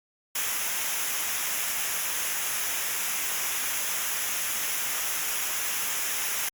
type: noise with comb filter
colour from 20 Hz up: white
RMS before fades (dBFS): -29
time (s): 0.35-6.49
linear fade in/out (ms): 5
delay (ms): 0.23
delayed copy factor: -0.65
effects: Opus 48 kbps